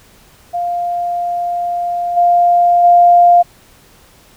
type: tone with level steps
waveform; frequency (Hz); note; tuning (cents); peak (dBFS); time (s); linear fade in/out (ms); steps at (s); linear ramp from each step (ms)
sine; 700; F5; +4; -15 / -7 / -4; 0.53-3.43; 20; 2.16 / 2.83; 20
effects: pink hiss -46 dBFS RMS until 4.36 s